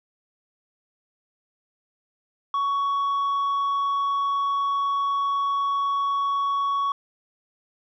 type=tone with tanh clipping; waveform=sine; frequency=1118 Hz; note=C#6; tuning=14 cents sharp; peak=-22 dBFS; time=2.54-6.92 s; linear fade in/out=2 ms; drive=3 dB; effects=none